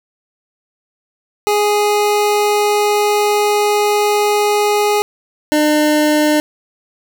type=tone pair in turn; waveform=25% pulse; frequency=415.3 / 301.7 Hz; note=G#4 / D4; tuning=0 / +47 cents; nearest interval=tritone; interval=553 cents; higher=first; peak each=-8 / -7 dBFS; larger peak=second; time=1.47-5.02 / 5.52-6.4 s; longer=first; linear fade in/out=0 ms; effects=none